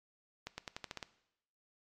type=accelerating click train; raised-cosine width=0.2 ms; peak=-23 dBFS; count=8; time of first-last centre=0.47-1.028 s; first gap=110 ms; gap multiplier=0.89; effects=noise-tail reverb RT60 0.8 s tail -17 dB re dry + MP3 96 kbps